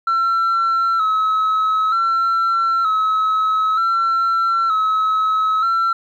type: tone with vibrato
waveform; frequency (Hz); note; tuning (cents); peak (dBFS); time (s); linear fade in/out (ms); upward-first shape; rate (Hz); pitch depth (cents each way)
sine; 1318.5; E6; 0; -12; 0.07-5.93; 5; square; 0.54; 42
effects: tanh soft clip ceiling -13 dBFS + 9-bit